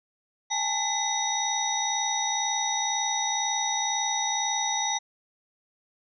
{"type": "tone cluster", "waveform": "sine", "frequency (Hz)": [816, 878, 2020, 3745, 5890], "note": ["G#5", "A5", "B6", "A#7", "F#8"], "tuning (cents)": [-31, -4, 39, 7, -9], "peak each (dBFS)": [-32, -31, -35, -31, -29], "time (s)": [0.5, 4.99], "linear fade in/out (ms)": 20, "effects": []}